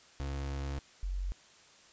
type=tone pair in turn; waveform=35% pulse / sine; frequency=69.3 / 46.15 Hz; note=C#2 / F#1; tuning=0 / -4 cents; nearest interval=perfect fifth; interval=704 cents; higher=first; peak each=-33 / -32 dBFS; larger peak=second; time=0.2-0.79 / 1.03-1.32 s; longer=first; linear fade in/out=0 ms; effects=white hiss -59 dBFS RMS until 1.92 s + resampled to 16000 Hz